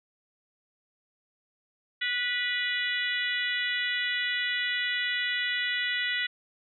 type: harmonic tone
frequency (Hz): 489.9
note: B4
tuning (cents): -14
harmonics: 3 / 4 / 5 / 6 / 7 / 8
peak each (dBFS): -35 / -29 / -39 / -35 / -35 / -39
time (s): 2.01-6.27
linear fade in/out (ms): 10
effects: none